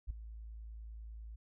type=tone with ADSR envelope; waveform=sine; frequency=55 Hz; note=A1; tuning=in tune; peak=-32 dBFS; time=0.07-1.36 s; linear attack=32 ms; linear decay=7 ms; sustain=-13 dB; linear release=9 ms; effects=none